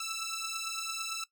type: beating tone pair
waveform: 10% pulse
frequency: 1318 / 1326.9 Hz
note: E6 / E6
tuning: -1 / +11 cents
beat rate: 8.9 Hz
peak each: -30 dBFS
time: 0-1.24 s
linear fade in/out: 5 ms
effects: noise-tail reverb RT60 0.1 s tail -17 dB re dry